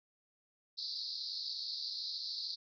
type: band-pass noise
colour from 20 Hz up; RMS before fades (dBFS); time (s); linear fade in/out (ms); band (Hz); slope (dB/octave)
pink; -41; 0.77-2.56; 20; 4000 to 5000; 96
effects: none